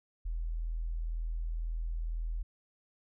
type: tone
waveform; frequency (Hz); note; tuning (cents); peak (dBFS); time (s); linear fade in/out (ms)
sine; 41; E1; -9; -32; 0.25-2.43; 10
effects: none

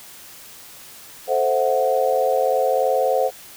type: chord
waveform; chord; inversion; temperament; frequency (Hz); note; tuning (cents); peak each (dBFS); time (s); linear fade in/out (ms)
sine; F# half-diminished seventh; first; equal; 440 / 523.3 / 659.3 / 740; A4 / C5 / E5 / F#5; 0 / 0 / 0 / 0; -24 / -19 / -24 / -22; 1.27-3.31; 50
effects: white hiss -42 dBFS RMS until 3.56 s

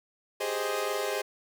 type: chord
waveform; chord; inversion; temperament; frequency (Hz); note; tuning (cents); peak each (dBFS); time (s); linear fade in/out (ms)
sawtooth; Ab major seventh; third; equal; 392 / 415.3 / 523.3 / 622.3; G4 / Ab4 / C5 / Eb5; 0 / 0 / 0 / 0; -33 / -29 / -30 / -31; 0.4-1.22; 10
effects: none

